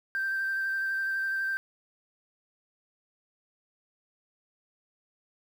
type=tone with vibrato; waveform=sine; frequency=1568 Hz; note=G6; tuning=in tune; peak=-26 dBFS; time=0.15-1.57 s; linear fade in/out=0 ms; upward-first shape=square; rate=12 Hz; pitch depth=11 cents each way; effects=tanh soft clip ceiling -24 dBFS + 9-bit